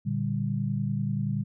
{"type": "chord", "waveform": "sine", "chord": "G minor", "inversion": "first", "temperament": "equal with one note detuned", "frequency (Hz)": [116.54, 146.83, 197.59], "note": ["Bb2", "D3", "G3"], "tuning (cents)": [0, 0, 14], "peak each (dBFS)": -30, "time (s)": [0.05, 1.44], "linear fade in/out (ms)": 20, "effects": []}